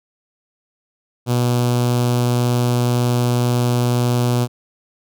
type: tone with notch filter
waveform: sawtooth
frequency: 121.9 Hz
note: B2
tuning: 22 cents flat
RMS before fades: -17 dBFS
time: 1.26-4.48 s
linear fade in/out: 50 ms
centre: 1900 Hz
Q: 1.2
effects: none